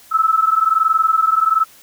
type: tone pair together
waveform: sine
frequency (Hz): 1297.3 / 1318.5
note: E6 / E6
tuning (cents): -28 / 0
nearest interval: unison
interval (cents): 28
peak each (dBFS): -15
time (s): 0.11-1.65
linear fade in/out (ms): 20
effects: white hiss -46 dBFS RMS until 1.82 s